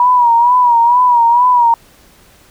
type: tone with vibrato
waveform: sine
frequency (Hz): 963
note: B5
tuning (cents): -44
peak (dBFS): -6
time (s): 0-1.74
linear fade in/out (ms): 2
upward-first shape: sine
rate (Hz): 2.2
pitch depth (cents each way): 68
effects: pink hiss -46 dBFS RMS until 2.5 s